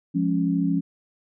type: chord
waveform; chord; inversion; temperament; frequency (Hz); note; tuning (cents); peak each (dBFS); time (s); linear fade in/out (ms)
sine; Db major; first; equal; 174.61 / 207.7 / 277.2; F3 / Ab3 / Db4; 0 / 0 / 0; -23 / -28 / -23; 0.14-0.81; 20
effects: none